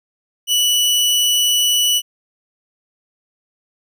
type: tone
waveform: sawtooth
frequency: 2956 Hz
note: F#7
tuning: 2 cents flat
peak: -10 dBFS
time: 0.47-2.02 s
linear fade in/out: 50 ms
effects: none